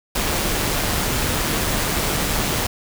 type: noise with amplitude modulation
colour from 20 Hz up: pink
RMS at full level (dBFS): -20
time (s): 0.15-2.67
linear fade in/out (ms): 5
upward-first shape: sine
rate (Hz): 152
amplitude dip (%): 30
effects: none